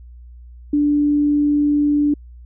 sine tone, 292.6 Hz, D4, 6 cents flat, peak -13 dBFS, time 0.73-2.14 s, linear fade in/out 5 ms, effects added 60 Hz sine -37 dBFS peak until 2.45 s

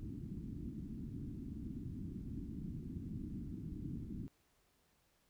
white low-pass noise, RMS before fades -45 dBFS, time 0-4.28 s, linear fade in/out 0 ms, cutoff 300 Hz, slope 48 dB/octave, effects pink hiss -75 dBFS RMS until 5.29 s

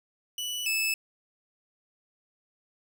sawtooth tone pair in turn, 2960 / 2616 Hz, F#7 / E7, 0 / -14 cents, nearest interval major second, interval 214 cents, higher first, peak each -28 / -22 dBFS, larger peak second, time 0.38-0.66 / 0.66-0.94 s, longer neither, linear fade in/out 2 ms, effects none

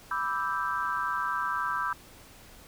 sine chord, E minor seventh, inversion second, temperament equal, 987.8 / 1174.7 / 1318.5 / 1568 Hz, B5 / D6 / E6 / G6, 0 / 0 / 0 / 0 cents, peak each -33 dBFS, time 0.11-1.93 s, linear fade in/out 2 ms, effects pink hiss -52 dBFS RMS until 2.67 s

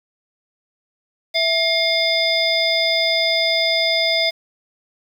harmonic tone with a mistuned harmonic, 710 Hz, F5, 28 cents sharp, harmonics 1 / 3 / 5 / 7, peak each -21 / -21 / -21 / -21 dBFS, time 1.34-4.31 s, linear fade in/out 20 ms, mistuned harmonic 1, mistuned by -130 cents, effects 7-bit

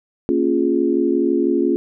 sine chord, Bb minor seventh, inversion none, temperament equal, 233.1 / 277.2 / 349.2 / 415.3 Hz, Bb3 / Db4 / F4 / Ab4, 0 / 0 / 0 / 0 cents, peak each -23 / -19 / -18 / -23 dBFS, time 0.29-1.76 s, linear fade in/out 0 ms, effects none

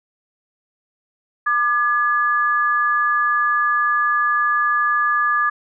sine tone pair together, 1198 / 1694.2 Hz, D6 / G#6, +34 / +34 cents, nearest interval tritone, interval 600 cents, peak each -17 / -19 dBFS, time 1.46-5.5 s, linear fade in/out 10 ms, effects none

